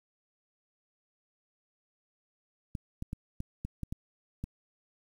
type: clicks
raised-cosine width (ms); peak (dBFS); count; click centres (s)
5; -23; 8; 2.752 / 3.024 / 3.131 / 3.404 / 3.65 / 3.833 / 3.925 / 4.44
effects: 9-bit